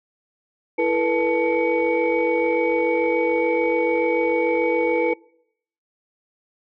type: tone cluster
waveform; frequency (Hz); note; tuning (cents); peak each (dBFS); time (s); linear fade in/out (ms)
sine; 332.8 / 440.9 / 487.8 / 873 / 2249; E4 / A4 / B4 / A5 / C#7; +17 / +4 / -21 / -14 / +24; -23 / -25 / -20 / -27 / -26; 0.78-5.14; 10
effects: noise-tail reverb RT60 0.7 s tail -24 dB re dry + tanh soft clip ceiling -9 dBFS